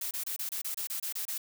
blue noise bursts, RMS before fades -35 dBFS, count 11, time 0.01-1.38 s, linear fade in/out 5 ms, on 100 ms, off 27 ms, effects none

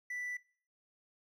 triangle tone, 1975.5 Hz, B6, in tune, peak -36 dBFS, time 0.1-0.37 s, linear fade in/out 5 ms, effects noise-tail reverb RT60 0.5 s tail -21 dB re dry

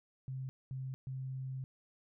sine tone bursts at uneven times, 131.6 Hz, C3, 10 cents sharp, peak -38 dBFS, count 3, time 0.28-0.49 / 0.71-0.94 / 1.07-1.64 s, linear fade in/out 0 ms, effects none

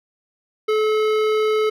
sine tone with hard clipping, 431.3 Hz, A4, 35 cents flat, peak -18 dBFS, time 0.68-1.7 s, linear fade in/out 10 ms, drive 15 dB, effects none

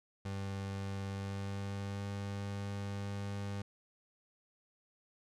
30% pulse tone with pitch glide, 98 to 100.17 Hz, G2 to G2, 0 to +38 cents, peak -35 dBFS, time 0.25-3.62 s, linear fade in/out 5 ms, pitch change +38 cents, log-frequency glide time 1.07-2.14 s, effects low-pass 8000 Hz 12 dB/octave

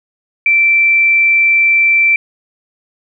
sine tone, 2340 Hz, D7, 7 cents flat, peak -7 dBFS, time 0.46-2.16 s, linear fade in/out 2 ms, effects none

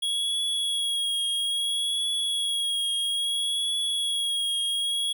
square tone with vibrato, 3322 Hz, G#7, in tune, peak -25 dBFS, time 0.02-5.13 s, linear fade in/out 10 ms, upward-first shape triangle, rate 0.6 Hz, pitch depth 33 cents each way, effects none

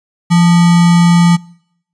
sine tone with sample-and-hold, 171.9 Hz, F3, 27 cents flat, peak -5 dBFS, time 0.3-1.37 s, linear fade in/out 20 ms, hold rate 1050 Hz, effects noise-tail reverb RT60 0.7 s tail -24 dB re dry + resampled to 22050 Hz

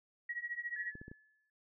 sine tone with tremolo, 1911 Hz, A#6, 43 cents sharp, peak -34 dBFS, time 0.29-0.92 s, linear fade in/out 5 ms, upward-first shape triangle, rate 14 Hz, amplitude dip 95%
sine tone with exponential decay, 1723 Hz, A6, 37 cents flat, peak -40 dBFS, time 0.76-1.5 s, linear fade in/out 2 ms, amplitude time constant 160 ms
clicks, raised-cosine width 3 ms, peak -36 dBFS, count 4, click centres 0.954 / 1.015 / 1.081 / 1.115 s
effects none

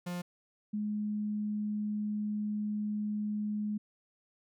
45% pulse / sine tone pair in turn, 176.6 / 210 Hz, F3 / G#3, +20 / +19 cents, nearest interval minor third, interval 299 cents, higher second, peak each -35 / -31 dBFS, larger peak second, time 0.06-0.22 / 0.73-3.78 s, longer second, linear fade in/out 10 ms, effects none

